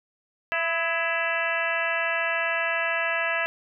harmonic tone with a mistuned harmonic, 333 Hz, E4, 18 cents sharp, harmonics 2 / 3 / 4 / 5 / 6 / 7 / 8 / 9, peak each -30 / -35 / -33 / -28 / -31 / -36 / -30 / -41 dBFS, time 0.52-3.46 s, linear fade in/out 0 ms, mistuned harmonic 4, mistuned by -47 cents, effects none

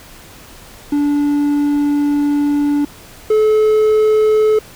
triangle tone pair in turn, 290 / 431.1 Hz, D4 / A4, -22 / -35 cents, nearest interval perfect fifth, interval 687 cents, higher second, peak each -10 / -7 dBFS, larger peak second, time 0.92-2.85 / 3.3-4.59 s, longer first, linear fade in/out 5 ms, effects pink hiss -39 dBFS RMS until 4.75 s

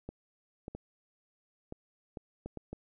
clicks, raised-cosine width 2 ms, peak -27 dBFS, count 8, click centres 0.09 / 0.681 / 0.75 / 1.724 / 2.172 / 2.46 / 2.573 / 2.73 s, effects none

